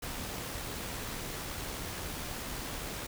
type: noise with amplitude modulation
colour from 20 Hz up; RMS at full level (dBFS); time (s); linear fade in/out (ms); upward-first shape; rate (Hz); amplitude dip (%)
pink; -38; 0.02-3.07; 10; sine; 75.1; 25
effects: none